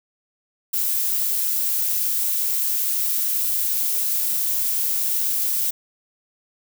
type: noise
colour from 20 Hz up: violet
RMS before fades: -22 dBFS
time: 0.73-5.71 s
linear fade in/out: 10 ms
effects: none